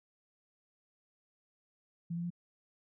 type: tone with pitch steps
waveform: sine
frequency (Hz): 169.1 / 171.56 / 174.06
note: E3 / F3 / F3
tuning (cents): +44 / -31 / -6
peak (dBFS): -34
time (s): 2.1-2.304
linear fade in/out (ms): 10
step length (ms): 68
effects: none